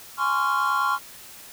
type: chord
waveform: triangle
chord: Db major seventh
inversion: second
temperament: just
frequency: 831.5 / 1039.4 / 1108.7 / 1385.9 Hz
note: Ab5 / C6 / Db6 / F6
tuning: +2 / -12 / 0 / -14 cents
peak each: -29 / -24 / -23 / -23 dBFS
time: 0.17-0.99 s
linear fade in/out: 50 ms
effects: white hiss -44 dBFS RMS until 1.52 s